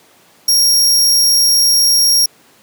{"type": "tone", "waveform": "sawtooth", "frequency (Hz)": 5588, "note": "F8", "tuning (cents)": 0, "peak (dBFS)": -6, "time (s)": [0.48, 2.26], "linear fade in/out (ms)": 5, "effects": ["pink hiss -48 dBFS RMS until 2.62 s", "high-pass 200 Hz 12 dB/octave"]}